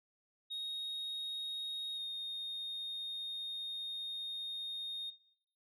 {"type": "tone with pitch glide", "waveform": "sine", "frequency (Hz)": [3744, 3695], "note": ["A#7", "A#7"], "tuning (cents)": [7, -16], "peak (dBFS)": -36, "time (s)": [0.5, 5.11], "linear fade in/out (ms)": 20, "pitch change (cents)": -23, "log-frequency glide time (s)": [1.95, 2], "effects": ["noise-tail reverb RT60 0.6 s tail -18 dB re dry", "tanh soft clip ceiling -37 dBFS"]}